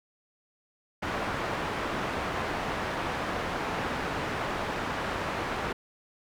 white low-pass noise, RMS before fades -32 dBFS, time 1.02-5.73 s, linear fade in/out 10 ms, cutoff 1400 Hz, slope 12 dB/octave, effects none

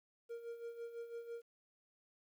triangle tone with tremolo, 467.3 Hz, A#4, 4 cents sharp, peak -40 dBFS, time 0.29-1.42 s, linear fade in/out 20 ms, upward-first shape sine, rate 6 Hz, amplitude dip 65%, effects 12-bit

